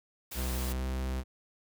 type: noise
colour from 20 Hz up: white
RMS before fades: -41 dBFS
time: 0.31-0.73 s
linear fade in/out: 10 ms
type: tone with pitch glide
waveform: 45% pulse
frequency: 63.8 to 64.88 Hz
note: C2 to C2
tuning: -43 to -14 cents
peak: -31 dBFS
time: 0.34-1.24 s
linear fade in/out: 50 ms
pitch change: +29 cents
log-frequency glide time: 0.68-0.85 s
effects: none